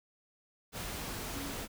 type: tone in noise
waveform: sine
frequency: 278.7 Hz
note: C#4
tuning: 9 cents sharp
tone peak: -41 dBFS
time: 1.32-1.54 s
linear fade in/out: 50 ms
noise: pink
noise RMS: -40 dBFS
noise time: 0.72-1.68 s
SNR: -4 dB
effects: none